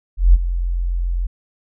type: tone with ADSR envelope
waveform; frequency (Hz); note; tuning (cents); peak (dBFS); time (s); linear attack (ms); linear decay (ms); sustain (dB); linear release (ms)
sine; 43.65; F1; 0; -4; 0.17-1.27; 170; 28; -13; 10
effects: none